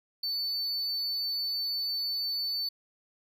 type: tone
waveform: triangle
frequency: 4503 Hz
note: C#8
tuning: 26 cents sharp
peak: -28 dBFS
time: 0.23-2.69 s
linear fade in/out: 5 ms
effects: none